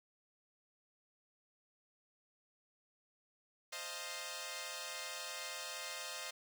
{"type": "chord", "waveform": "5% pulse", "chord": "F dominant seventh", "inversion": "second", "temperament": "equal", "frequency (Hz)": [523.3, 622.3, 698.5, 880], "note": ["C5", "Eb5", "F5", "A5"], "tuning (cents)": [0, 0, 0, 0], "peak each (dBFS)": [-36, -35, -38, -40], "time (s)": [3.72, 6.31], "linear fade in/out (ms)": 10, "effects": []}